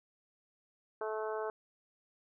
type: harmonic tone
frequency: 217.1 Hz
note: A3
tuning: 23 cents flat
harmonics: 2 / 3 / 4 / 5 / 6 / 7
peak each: -37 / -41 / -43 / -45 / -47 / -48 dBFS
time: 1.01-1.5 s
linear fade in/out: 2 ms
effects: none